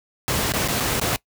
pink noise with dropouts, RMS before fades -22 dBFS, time 0.28-1.16 s, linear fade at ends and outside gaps 0 ms, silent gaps 0.521-0.537 / 0.677-0.685 / 0.802-0.806 / 0.998-1.014 s, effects noise-tail reverb RT60 0.1 s tail -21 dB re dry + high-pass 60 Hz 12 dB/octave

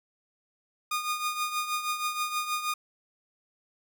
sawtooth tone with tremolo, 1225 Hz, D#6, 27 cents flat, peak -22 dBFS, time 0.91-2.74 s, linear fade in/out 5 ms, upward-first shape triangle, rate 6.3 Hz, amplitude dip 70%, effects none

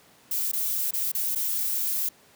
violet noise with dropouts, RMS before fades -27 dBFS, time 0.31-2.09 s, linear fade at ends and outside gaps 5 ms, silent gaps 0.517-0.532 / 0.909-0.935 / 1.118-1.148 / 1.35-1.357 s, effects pink hiss -56 dBFS RMS until 2.35 s + high-pass 150 Hz 12 dB/octave

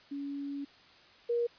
sine tone pair in turn, 281.8 / 473.9 Hz, C#4 / A#4, +29 / +28 cents, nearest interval major sixth, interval 899 cents, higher second, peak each -35 / -27 dBFS, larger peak second, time 0.11-0.65 / 1.29-1.47 s, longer first, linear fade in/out 10 ms, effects white hiss -58 dBFS RMS until 1.58 s + resampled to 11025 Hz

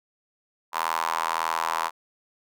square tone with high-pass filter, 40.9 Hz, E1, 13 cents flat, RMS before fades -27 dBFS, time 0.72-1.91 s, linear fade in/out 50 ms, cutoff 990 Hz, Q 4.8, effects none

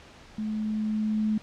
sine tone with level ramp, 215.2 Hz, A3, 38 cents flat, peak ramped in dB -28 to -22 dBFS, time 0.38-1.38 s, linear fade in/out 5 ms, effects pink hiss -50 dBFS RMS until 1.42 s + low-pass 5000 Hz 12 dB/octave

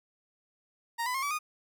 30% pulse tone with pitch steps, 932.3 / 999.2 / 1070.9 / 1147.8 / 1230.2 Hz, A#5 / B5 / C6 / D6 / D#6, 0 / +20 / +40 / -40 / -20 cents, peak -27 dBFS, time 0.98-1.39 s, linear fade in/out 20 ms, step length 82 ms, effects none

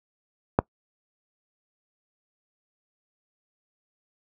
click, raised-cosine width 1 ms, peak -3 dBFS, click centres 0.589 s, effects noise-tail reverb RT60 0.1 s tail -23 dB re dry + high-pass 60 Hz 12 dB/octave

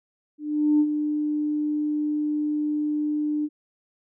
sine tone with ADSR envelope, 299.5 Hz, D4, 34 cents sharp, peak -14 dBFS, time 0.38-3.49 s, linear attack 420 ms, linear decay 59 ms, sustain -8 dB, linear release 45 ms, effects tanh soft clip ceiling -11 dBFS

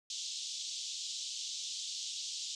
pink band-pass noise, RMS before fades -41 dBFS, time 0.1-2.55 s, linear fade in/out 2 ms, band 3200 to 7400 Hz, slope 48 dB/octave, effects none

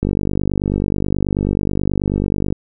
click train, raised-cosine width 3 ms, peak -5 dBFS, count 124, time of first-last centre 0.03-2.525 s, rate 49.3 Hz, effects none

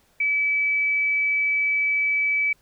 sine tone, 2297 Hz, D7, 39 cents flat, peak -19 dBFS, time 0.2-2.53 s, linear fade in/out 5 ms, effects pink hiss -62 dBFS RMS until 2.61 s

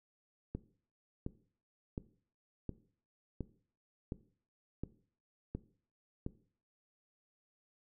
click train, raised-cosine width 3 ms, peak -25 dBFS, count 9, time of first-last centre 0.55-6.264 s, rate 1.4 Hz, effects noise-tail reverb RT60 0.5 s tail -17 dB re dry

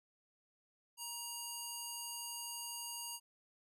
square tone with band-pass filter, 946 Hz, A#5, 25 cents sharp, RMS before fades -45 dBFS, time 0.97-3.2 s, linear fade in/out 50 ms, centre 10000 Hz, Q 0.94, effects none

